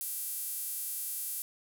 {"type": "tone with high-pass filter", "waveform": "sawtooth", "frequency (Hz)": 390, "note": "G4", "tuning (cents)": -9, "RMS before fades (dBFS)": -37, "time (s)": [0.01, 1.42], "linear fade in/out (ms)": 0, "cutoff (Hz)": 11000, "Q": 1.4, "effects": []}